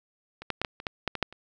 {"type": "clicks", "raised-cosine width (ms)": 0.3, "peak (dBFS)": [-24, -12, -12, -12, -24, -14, -11, -16, -8, -29], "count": 10, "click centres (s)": [0.42, 0.503, 0.616, 0.648, 0.801, 0.868, 1.077, 1.153, 1.227, 1.326], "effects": []}